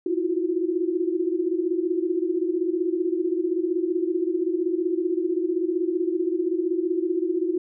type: tone cluster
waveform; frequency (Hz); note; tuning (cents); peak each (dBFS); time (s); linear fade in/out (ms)
sine; 326.2 / 351.6 / 367.2; E4 / F4 / F#4; -18 / +12 / -13; -26; 0.06-7.58; 5
effects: none